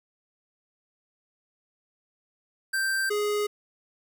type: tone pair in turn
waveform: square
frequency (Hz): 1568 / 416.1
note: G6 / G#4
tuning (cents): 0 / +3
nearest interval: octave + major seventh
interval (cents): 2297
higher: first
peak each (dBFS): -25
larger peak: neither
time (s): 2.73-3.1 / 3.1-3.47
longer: neither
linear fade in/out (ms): 10
effects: 10-bit